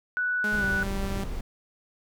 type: tone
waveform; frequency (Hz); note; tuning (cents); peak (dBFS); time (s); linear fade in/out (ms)
sine; 1480; F#6; 0; -24; 0.17-0.83; 0
type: tone with pitch glide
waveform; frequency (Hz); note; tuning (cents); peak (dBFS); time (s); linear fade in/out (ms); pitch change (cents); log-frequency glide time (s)
sawtooth; 209.4 to 195.38; G#3 to G3; +15 to -5; -27; 0.44-1.24; 2; -120; 0.57-0.64
type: noise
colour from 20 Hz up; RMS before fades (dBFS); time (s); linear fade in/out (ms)
brown; -32; 0.52-1.41; 5
effects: none